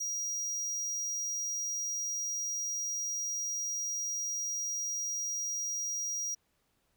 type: tone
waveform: square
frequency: 5730 Hz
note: F8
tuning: 44 cents sharp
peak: -33 dBFS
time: 0-6.35 s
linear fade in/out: 10 ms
effects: pink hiss -75 dBFS RMS until 6.96 s